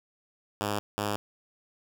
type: tone pair in turn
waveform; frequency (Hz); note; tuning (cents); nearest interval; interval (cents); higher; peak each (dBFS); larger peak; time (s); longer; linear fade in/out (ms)
5% pulse; 103.2 / 103.2; G#2 / G#2; -10 / -10; unison; 0; neither; -17; neither; 0.61-0.79 / 0.98-1.16; neither; 0
effects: none